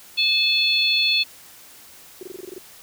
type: harmonic tone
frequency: 866 Hz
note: A5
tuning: 28 cents flat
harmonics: 3 / 4 / 5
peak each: -21 / -21 / -21 dBFS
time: 0.17-1.24 s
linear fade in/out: 20 ms
type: tone bursts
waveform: sine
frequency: 370 Hz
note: F#4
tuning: in tune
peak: -31 dBFS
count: 9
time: 2.21-2.582 s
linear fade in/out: 2 ms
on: 20 ms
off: 24 ms
effects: white hiss -46 dBFS RMS until 2.82 s